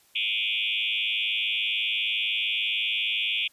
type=tone with frequency modulation; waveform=sine; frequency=2900 Hz; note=F#7; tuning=35 cents flat; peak=-24 dBFS; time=0.15-3.48 s; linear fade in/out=10 ms; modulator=107 Hz; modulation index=5.4; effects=white hiss -61 dBFS RMS until 3.52 s + resampled to 32000 Hz